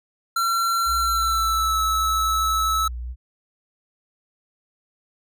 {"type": "tone with pitch glide", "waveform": "square", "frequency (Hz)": [1360, 1303.8], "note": ["F6", "E6"], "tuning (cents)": [-46, -19], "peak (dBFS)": -20, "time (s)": [0.36, 2.88], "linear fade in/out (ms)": 5, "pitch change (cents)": -73, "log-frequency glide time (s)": [0.98, 1.78]}
{"type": "tone with vibrato", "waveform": "sine", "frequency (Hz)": 61.2, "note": "B1", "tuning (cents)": -15, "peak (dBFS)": -28, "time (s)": [0.85, 3.16], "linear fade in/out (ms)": 50, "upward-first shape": "triangle", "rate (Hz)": 2.7, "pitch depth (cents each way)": 40}
{"effects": []}